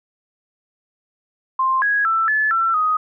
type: tone with pitch steps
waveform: sine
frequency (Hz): 1051 / 1659 / 1330 / 1728 / 1344 / 1251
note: C6 / G#6 / E6 / A6 / E6 / D#6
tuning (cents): +7 / -2 / +15 / -32 / +33 / +9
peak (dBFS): -15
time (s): 1.59-2.97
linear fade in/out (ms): 5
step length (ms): 230
effects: none